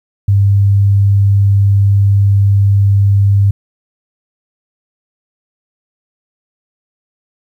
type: tone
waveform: sine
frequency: 99.8 Hz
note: G2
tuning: 32 cents sharp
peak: -6 dBFS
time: 0.28-3.51 s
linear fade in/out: 5 ms
effects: 8-bit